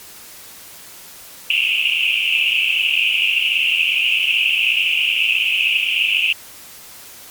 white band-pass noise, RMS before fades -17 dBFS, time 1.5-6.33 s, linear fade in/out 5 ms, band 2500 to 2900 Hz, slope 96 dB/octave, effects white hiss -39 dBFS RMS until 7.3 s + MP3 96 kbps

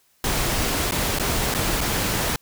pink noise with dropouts, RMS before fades -23 dBFS, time 0.24-2.36 s, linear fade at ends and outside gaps 2 ms, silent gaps 0.911-0.92 / 1.187-1.197 / 1.541-1.547 / 1.807-1.811 s, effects white hiss -62 dBFS RMS until 2.41 s

